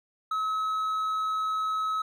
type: tone with hard clipping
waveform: sine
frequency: 1285 Hz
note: E6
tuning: 45 cents flat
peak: -27 dBFS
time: 0.31-2.02 s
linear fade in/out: 5 ms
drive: 3 dB
effects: none